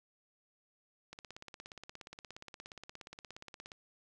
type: click train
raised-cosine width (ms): 0.2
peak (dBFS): -30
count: 45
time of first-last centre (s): 1.13-3.718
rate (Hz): 17
effects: none